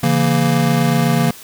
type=chord; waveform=square; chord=A# diminished; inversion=first; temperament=just; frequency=139.85 / 167.82 / 233.1 Hz; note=C#3 / E3 / A#3; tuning=+16 / +31 / 0 cents; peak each=-18 dBFS; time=0.03-1.31 s; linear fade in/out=5 ms; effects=white hiss -38 dBFS RMS until 1.43 s